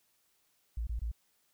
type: tone bursts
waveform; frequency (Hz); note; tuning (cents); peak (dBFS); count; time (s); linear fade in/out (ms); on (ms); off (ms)
sine; 56.9; A#1; -41; -32; 3; 0.77-1.116; 5; 100; 23
effects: white hiss -73 dBFS RMS until 1.53 s